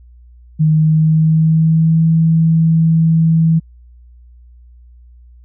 sine tone with pitch glide, 155.56 to 162.35 Hz, D#3 to E3, 0 to -26 cents, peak -8 dBFS, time 0.59-3.6 s, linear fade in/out 20 ms, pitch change +74 cents, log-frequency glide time 0.69-2.05 s, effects added 60 Hz sine -39 dBFS peak until 5.44 s

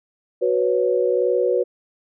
sine chord, F# suspended fourth, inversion none, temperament just, 370 / 493.3 / 555 Hz, F#4 / B4 / C#5, 0 / -2 / +2 cents, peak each -21 / -19 / -23 dBFS, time 0.41-1.64 s, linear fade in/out 20 ms, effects none

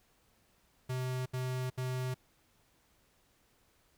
square tone bursts, 128 Hz, C3, 38 cents flat, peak -34 dBFS, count 3, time 0.89-2.144 s, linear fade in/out 10 ms, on 370 ms, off 72 ms, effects pink hiss -70 dBFS RMS until 3.97 s

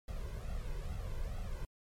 brown noise with flanger, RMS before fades -39 dBFS, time 0.08-1.65 s, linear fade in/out 2 ms, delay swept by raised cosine 1.5 to 2 ms, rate 2.3 Hz, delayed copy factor +0.8, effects MP3 64 kbps

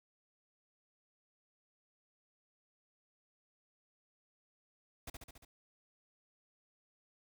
pink noise with echo, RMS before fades -45 dBFS, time 5.07-5.1 s, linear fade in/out 5 ms, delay 70 ms, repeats 5, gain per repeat -3 dB, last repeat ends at 5.45 s, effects none

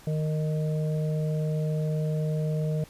harmonic tone, 154.6 Hz, D#3, 11 cents flat, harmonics 1 / 3 / 4, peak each -25 / -35 / -37 dBFS, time 0.07-2.84 s, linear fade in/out 2 ms, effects pink hiss -52 dBFS RMS until 2.89 s + resampled to 32000 Hz

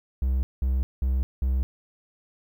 triangle tone bursts, 64.9 Hz, C2, 13 cents flat, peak -19 dBFS, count 4, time 0.22-1.63 s, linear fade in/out 0 ms, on 210 ms, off 190 ms, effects 10-bit

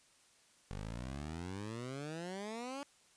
15% pulse exponential sweep, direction up, 47.64 to 287.8 Hz, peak -35 dBFS, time 0.71-2.83 s, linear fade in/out 0 ms, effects white hiss -67 dBFS RMS until 3.16 s + resampled to 22050 Hz

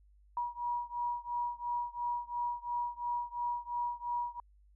sine beating tone pair, 960 / 962.9 Hz, B5 / B5, -49 / -44 cents, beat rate 2.9 Hz, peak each -36 / -37 dBFS, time 0.37-4.4 s, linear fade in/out 2 ms, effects added 50 Hz sine -60 dBFS peak until 4.75 s

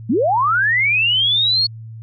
sine linear sweep, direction up, 183 to 4398 Hz, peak -13 dBFS, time 0.09-1.67 s, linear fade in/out 10 ms, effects added 112 Hz sine -31 dBFS peak until 2.02 s

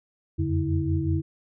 sine tone cluster, 85.9 / 91.3 / 143.4 / 324.5 Hz, F2 / F#2 / D3 / E4, -28 / -23 / -41 / -27 cents, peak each -27 / -28 / -28 / -28 dBFS, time 0.38-1.22 s, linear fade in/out 20 ms, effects none

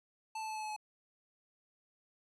square tone with pitch steps, 880 / 874.4 / 868.9 / 863.4 / 857.9 / 852.5 Hz, A5 / A5 / A5 / A5 / A5 / G#5, 0 / -11 / -22 / -33 / -44 / +45 cents, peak -39 dBFS, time 0.35-0.764 s, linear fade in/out 5 ms, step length 69 ms, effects resampled to 24000 Hz

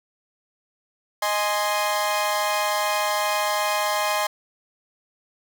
sawtooth chord, Ab major, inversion second, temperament equal, 622.3 / 830.6 / 1046.5 Hz, Eb5 / Ab5 / C6, 0 / 0 / 0 cents, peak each -22 dBFS, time 1.22-4.27 s, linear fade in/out 5 ms, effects none

